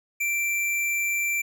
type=tone; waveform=square; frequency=2349 Hz; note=D7; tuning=in tune; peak=-24 dBFS; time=0.2-1.42 s; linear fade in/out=10 ms; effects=none